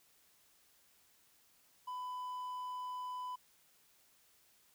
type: tone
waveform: triangle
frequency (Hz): 1000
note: B5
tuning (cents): +21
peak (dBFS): -38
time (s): 1.87-3.36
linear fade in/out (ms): 10
effects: white hiss -69 dBFS RMS until 4.74 s